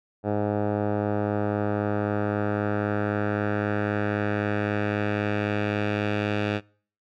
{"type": "tone with low-pass filter sweep", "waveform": "10% pulse", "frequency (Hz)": 103.83, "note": "G#2", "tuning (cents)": 0, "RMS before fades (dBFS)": -26, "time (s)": [0.23, 6.61], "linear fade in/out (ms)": 50, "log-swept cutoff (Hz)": [840, 2900], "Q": 1.6, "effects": ["noise-tail reverb RT60 0.5 s tail -26 dB re dry"]}